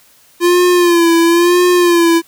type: tone with vibrato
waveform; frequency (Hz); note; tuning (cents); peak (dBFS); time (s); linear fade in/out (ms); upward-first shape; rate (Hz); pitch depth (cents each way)
square; 345.4; F4; -19; -8; 0.4-2.22; 50; sine; 0.99; 61
effects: white hiss -48 dBFS RMS until 2.27 s